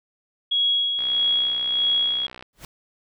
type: tone with tremolo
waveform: sine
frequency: 3322 Hz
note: G#7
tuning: in tune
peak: -17 dBFS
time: 0.51-2.27 s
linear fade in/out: 10 ms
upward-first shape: sine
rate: 1.6 Hz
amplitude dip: 45%
type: click train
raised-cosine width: 0.3 ms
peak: -23 dBFS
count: 91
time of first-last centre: 0.99-2.425 s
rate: 62.7 Hz
type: noise with exponential growth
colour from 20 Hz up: pink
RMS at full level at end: -35 dBFS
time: 2.53-2.65 s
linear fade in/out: 1 ms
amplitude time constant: 25 ms
effects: none